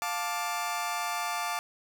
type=chord; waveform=sawtooth; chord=D minor; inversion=first; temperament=just; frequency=704.8 / 881 / 1174.7 Hz; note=F5 / A5 / D6; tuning=+16 / +2 / 0 cents; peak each=-31 / -31 / -30 dBFS; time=0.02-1.59 s; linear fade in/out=0 ms; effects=none